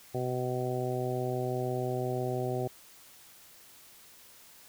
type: harmonic tone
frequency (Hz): 126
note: B2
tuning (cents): +35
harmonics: 1 / 2 / 3 / 4 / 5 / 6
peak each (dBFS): -34 / -40 / -34 / -39 / -38 / -39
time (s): 0.14-2.68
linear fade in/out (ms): 10
effects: white hiss -55 dBFS RMS until 4.68 s